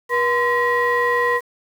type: tone cluster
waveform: sine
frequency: 482.6 / 1030 / 1910 Hz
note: B4 / C6 / A#6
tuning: -40 / -28 / +42 cents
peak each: -19 dBFS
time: 0.09-1.41 s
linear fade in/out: 50 ms
effects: tanh soft clip ceiling -10 dBFS + 7-bit